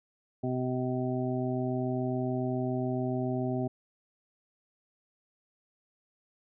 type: harmonic tone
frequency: 127.1 Hz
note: C3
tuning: 50 cents flat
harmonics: 1 / 2 / 3 / 5 / 6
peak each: -33 / -32 / -35 / -37 / -41 dBFS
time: 0.43-3.68 s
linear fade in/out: 10 ms
effects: none